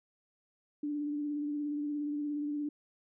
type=tone with vibrato; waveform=sine; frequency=293.7 Hz; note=D4; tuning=in tune; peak=-32 dBFS; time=0.83-2.69 s; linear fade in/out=5 ms; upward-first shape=sine; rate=17 Hz; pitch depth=25 cents each way; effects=none